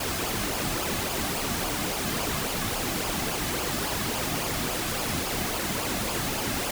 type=noise with flanger; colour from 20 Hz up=pink; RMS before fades=-29 dBFS; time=0-6.71 s; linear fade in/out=5 ms; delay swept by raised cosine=0.5 to 2.2 ms; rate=3.6 Hz; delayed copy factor=-0.55; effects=none